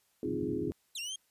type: chord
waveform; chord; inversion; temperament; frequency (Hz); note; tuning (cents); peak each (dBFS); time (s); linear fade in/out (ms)
sine; F minor seventh; second; equal; 261.6 / 311.1 / 349.2 / 415.3; C4 / Eb4 / F4 / Ab4; 0 / 0 / 0 / 0; -37; 0.23-0.71; 2
type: band-pass noise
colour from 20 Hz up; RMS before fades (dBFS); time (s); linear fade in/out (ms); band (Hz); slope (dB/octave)
pink; -42; 0.25-0.72; 0; 100 to 200; 24
type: linear two-way sweep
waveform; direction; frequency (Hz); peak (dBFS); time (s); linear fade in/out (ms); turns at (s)
25% pulse; down then up; 4221 to 2688 to 3261; -33; 0.95-1.16; 5; 0.99
effects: white hiss -72 dBFS RMS until 1.3 s + resampled to 32000 Hz